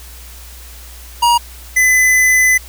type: tone pair in turn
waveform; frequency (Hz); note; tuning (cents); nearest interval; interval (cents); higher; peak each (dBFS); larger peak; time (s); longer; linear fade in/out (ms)
square; 950 / 2013; A#5 / B6; +33 / +33; octave + minor second; 1300; second; -9; neither; 1.22-1.38 / 1.76-2.58; second; 10
effects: added 60 Hz sine -34 dBFS peak until 2.68 s + white hiss -38 dBFS RMS until 2.68 s